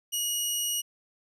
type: tone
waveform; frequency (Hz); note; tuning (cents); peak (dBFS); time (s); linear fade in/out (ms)
15% pulse; 2900; F#7; -35; -20; 0.12-0.82; 20
effects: none